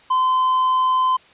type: tone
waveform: triangle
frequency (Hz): 1028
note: C6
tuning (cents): -31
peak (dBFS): -13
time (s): 0.1-1.17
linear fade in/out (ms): 10
effects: white hiss -50 dBFS RMS until 1.33 s + resampled to 8000 Hz